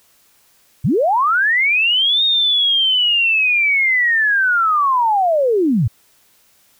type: linear two-way sweep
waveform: sine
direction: up then down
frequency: 92.5 to 3729 to 92.5 Hz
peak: -12 dBFS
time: 0.84-5.88 s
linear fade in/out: 10 ms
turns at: 2.24 s
effects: white hiss -55 dBFS RMS until 6.79 s

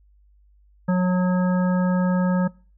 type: harmonic tone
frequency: 182 Hz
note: F#3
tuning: 28 cents flat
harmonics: 1 / 3 / 5 / 7 / 9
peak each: -17 / -27 / -31 / -34 / -36 dBFS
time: 0.88-2.48 s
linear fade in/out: 10 ms
effects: noise-tail reverb RT60 0.4 s tail -24 dB re dry + added 50 Hz sine -53 dBFS peak until 2.77 s

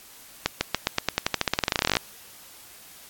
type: accelerating click train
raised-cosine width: 0.2 ms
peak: -3 dBFS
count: 26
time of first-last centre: 0.46-1.969 s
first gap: 150 ms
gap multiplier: 0.91
effects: white hiss -48 dBFS RMS until 3.09 s + AAC 64 kbps

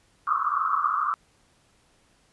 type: band-pass noise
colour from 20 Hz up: white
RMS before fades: -25 dBFS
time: 0.27-1.14 s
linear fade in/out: 0 ms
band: 1100 to 1300 Hz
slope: 96 dB/octave
effects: pink hiss -63 dBFS RMS until 2.32 s + resampled to 24000 Hz

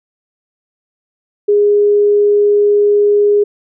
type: tone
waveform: sine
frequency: 412 Hz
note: G#4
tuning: 14 cents flat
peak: -7 dBFS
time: 1.48-3.44 s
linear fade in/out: 10 ms
effects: none

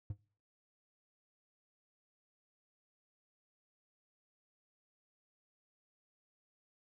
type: tone with exponential decay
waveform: triangle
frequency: 101.3 Hz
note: G#2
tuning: 43 cents flat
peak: -32 dBFS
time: 0.1-0.17 s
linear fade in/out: 5 ms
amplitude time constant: 15 ms
effects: noise-tail reverb RT60 0.4 s tail -21 dB re dry

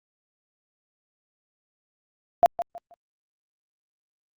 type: tone with echo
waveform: sine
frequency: 690 Hz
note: F5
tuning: 21 cents flat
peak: -11 dBFS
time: 2.43-2.46 s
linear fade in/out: 0 ms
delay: 160 ms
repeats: 3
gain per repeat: -12 dB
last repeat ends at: 2.94 s
effects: Opus 48 kbps

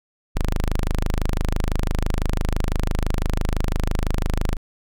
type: tone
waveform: sawtooth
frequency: 25.96 Hz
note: G#0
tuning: in tune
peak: -15 dBFS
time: 0.35-4.57 s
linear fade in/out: 10 ms
effects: none

